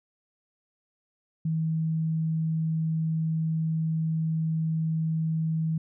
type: tone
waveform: sine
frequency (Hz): 160.3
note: E3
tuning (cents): -48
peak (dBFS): -24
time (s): 1.45-5.78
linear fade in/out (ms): 5
effects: none